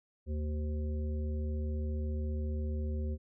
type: harmonic tone with a mistuned harmonic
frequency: 76.2 Hz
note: D#2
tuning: 36 cents flat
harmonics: 1 / 3 / 5 / 7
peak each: -32 / -42 / -46 / -49 dBFS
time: 0.26-3.18 s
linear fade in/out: 50 ms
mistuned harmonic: 7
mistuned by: -49 cents
effects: none